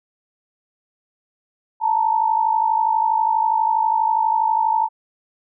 sine tone pair together, 880 / 932.3 Hz, A5 / A#5, 0 / 0 cents, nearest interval minor second, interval 100 cents, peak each -17 / -20 dBFS, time 1.8-4.89 s, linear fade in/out 50 ms, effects none

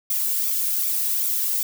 violet noise with flanger, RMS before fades -23 dBFS, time 0.1-1.63 s, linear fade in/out 2 ms, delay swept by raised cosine 0.84 to 1.79 ms, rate 2.6 Hz, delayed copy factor +0.55, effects none

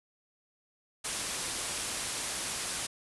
white low-pass noise, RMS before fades -36 dBFS, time 1.04-2.87 s, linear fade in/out 10 ms, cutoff 11000 Hz, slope 96 dB/octave, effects none

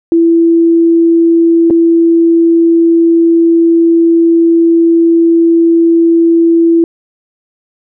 sine tone with dropouts, 333.6 Hz, E4, 21 cents sharp, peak -4 dBFS, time 0.12-6.84 s, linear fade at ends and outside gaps 1 ms, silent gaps 1.701-1.707 s, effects none

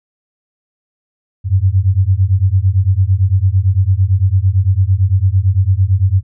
sine beating tone pair, 91 / 99.9 Hz, F#2 / G2, -28 / +33 cents, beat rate 8.9 Hz, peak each -12 dBFS, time 1.44-6.23 s, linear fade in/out 50 ms, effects none

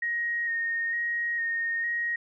sine tone with vibrato, 1864.7 Hz, A#6, in tune, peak -26 dBFS, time 0.02-2.16 s, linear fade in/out 5 ms, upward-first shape square, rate 1.1 Hz, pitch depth 16 cents each way, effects none

